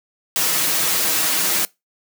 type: noise with comb filter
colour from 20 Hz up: white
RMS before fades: -19 dBFS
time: 0.36-1.65 s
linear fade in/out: 0 ms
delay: 6.3 ms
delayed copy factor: +0.7
effects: noise-tail reverb RT60 0.2 s tail -22 dB re dry + high-pass 150 Hz 12 dB/octave